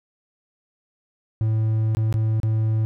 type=tone with dropouts; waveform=triangle; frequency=110 Hz; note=A2; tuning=in tune; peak=-16 dBFS; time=1.41-2.85 s; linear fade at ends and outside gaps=0 ms; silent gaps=1.949-1.97 / 2.126-2.141 / 2.401-2.432 s; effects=none